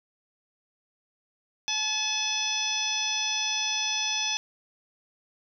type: harmonic tone with a mistuned harmonic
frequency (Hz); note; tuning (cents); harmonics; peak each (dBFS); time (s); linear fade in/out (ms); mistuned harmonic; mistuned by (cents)
860; A5; -40; 1 / 2 / 3 / 4 / 5 / 6 / 7; -37 / -42 / -32 / -30 / -42 / -33 / -32; 1.68-4.37; 0; 7; -23
effects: none